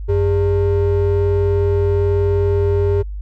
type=ring-modulated tone; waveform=triangle; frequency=248.1 Hz; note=B3; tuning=8 cents sharp; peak=-8 dBFS; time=0.08-3.03 s; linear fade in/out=20 ms; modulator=157 Hz; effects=added 50 Hz sine -24 dBFS peak until 3.21 s